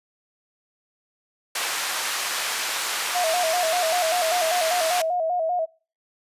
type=band-pass noise; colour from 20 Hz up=pink; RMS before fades=-27 dBFS; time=1.55-5.02 s; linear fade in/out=5 ms; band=1000 to 12000 Hz; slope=12 dB/octave
type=tone with vibrato; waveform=sine; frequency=680 Hz; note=F5; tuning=46 cents flat; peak=-21 dBFS; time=3.14-5.66 s; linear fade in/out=20 ms; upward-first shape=square; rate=5.1 Hz; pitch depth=90 cents each way
effects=noise-tail reverb RT60 0.4 s tail -26 dB re dry + resampled to 32000 Hz